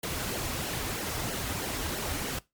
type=noise with flanger; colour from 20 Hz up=pink; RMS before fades=-33 dBFS; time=0.03-2.39 s; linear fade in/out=5 ms; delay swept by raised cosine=0.8 to 6 ms; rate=3.1 Hz; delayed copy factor=-0.7; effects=noise-tail reverb RT60 0.2 s tail -20 dB re dry + MP3 96 kbps